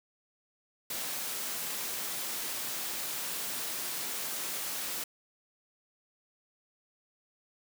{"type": "high-pass noise", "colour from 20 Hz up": "white", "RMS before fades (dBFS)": -36, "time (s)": [0.9, 5.04], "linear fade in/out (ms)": 5, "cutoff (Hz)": 160, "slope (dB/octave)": 12, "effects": []}